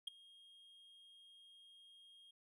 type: tone with ADSR envelope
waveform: triangle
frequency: 3244 Hz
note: G#7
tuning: 41 cents flat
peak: -36 dBFS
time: 0.07-2.31 s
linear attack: 7 ms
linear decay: 10 ms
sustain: -23 dB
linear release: 5 ms
effects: none